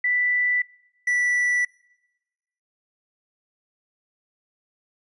sine / triangle tone pair in turn, 1977 / 1963.3 Hz, B6 / B6, +1 / -11 cents, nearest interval unison, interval 12 cents, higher first, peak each -19 / -17 dBFS, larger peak second, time 0.04-0.62 / 1.07-1.65 s, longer neither, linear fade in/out 5 ms, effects noise-tail reverb RT60 1.0 s tail -23 dB re dry + resampled to 24000 Hz

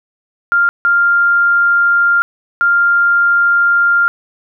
sine tone bursts at uneven times, 1396.9 Hz, F6, in tune, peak -8 dBFS, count 3, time 0.52-0.69 / 0.85-2.22 / 2.61-4.08 s, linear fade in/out 0 ms, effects none

